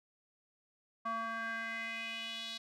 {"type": "tone with band-pass filter sweep", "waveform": "square", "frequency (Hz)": 226.9, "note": "A#3", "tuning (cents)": -47, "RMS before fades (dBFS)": -40, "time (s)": [1.05, 2.58], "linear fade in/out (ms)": 10, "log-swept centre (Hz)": [1100, 3900], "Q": 3.9, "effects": []}